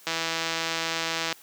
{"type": "click train", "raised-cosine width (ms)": 0.2, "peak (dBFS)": -10, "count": 207, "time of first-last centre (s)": [0.07, 1.326], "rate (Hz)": 164, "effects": ["white hiss -52 dBFS RMS until 1.42 s", "high-pass 200 Hz 12 dB/octave"]}